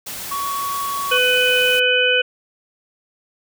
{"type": "noise", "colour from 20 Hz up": "white", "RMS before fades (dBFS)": -30, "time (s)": [0.06, 1.8], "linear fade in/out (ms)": 10}
{"type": "tone", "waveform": "triangle", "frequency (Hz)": 1120, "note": "C#6", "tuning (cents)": 18, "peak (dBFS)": -20, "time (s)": [0.31, 1.18], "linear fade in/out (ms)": 10}
{"type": "harmonic tone", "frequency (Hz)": 500, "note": "B4", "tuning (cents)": 21, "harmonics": [1, 3, 5, 6], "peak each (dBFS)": [-19, -19, -19, -19], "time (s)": [1.11, 2.22], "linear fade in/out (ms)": 10}
{"effects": []}